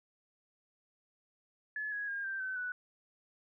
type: tone with pitch steps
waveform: sine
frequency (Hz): 1713 / 1664.2 / 1616.9 / 1570.8 / 1526.1 / 1482.7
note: A6 / G#6 / G#6 / G6 / G6 / F#6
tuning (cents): -47 / +3 / -47 / +3 / -47 / +3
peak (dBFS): -35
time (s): 1.76-2.72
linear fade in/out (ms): 2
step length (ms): 160
effects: none